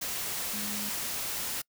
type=tone in noise; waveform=sine; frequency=208.2 Hz; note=G#3; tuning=5 cents sharp; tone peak=-39 dBFS; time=0.53-0.9 s; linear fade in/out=10 ms; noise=white; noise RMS=-34 dBFS; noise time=0.01-1.62 s; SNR=-8 dB; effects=noise-tail reverb RT60 0.1 s tail -26 dB re dry